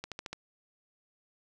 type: accelerating click train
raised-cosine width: 0.2 ms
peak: -21 dBFS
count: 5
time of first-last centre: 0.04-0.33 s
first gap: 77 ms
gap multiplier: 0.96
effects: none